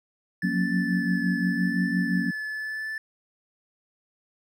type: tone with vibrato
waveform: triangle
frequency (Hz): 1743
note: A6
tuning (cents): -17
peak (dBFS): -28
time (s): 0.42-2.98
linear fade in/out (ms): 2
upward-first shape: triangle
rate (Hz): 0.86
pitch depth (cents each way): 17
type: chord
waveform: sine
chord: Gb major seventh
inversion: third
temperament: equal with one note detuned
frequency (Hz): 179.21 / 185 / 233.1 / 277.2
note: F3 / Gb3 / Bb3 / Db4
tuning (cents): +45 / 0 / 0 / 0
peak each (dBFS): -27 / -28 / -29 / -30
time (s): 0.43-2.31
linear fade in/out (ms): 10
effects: none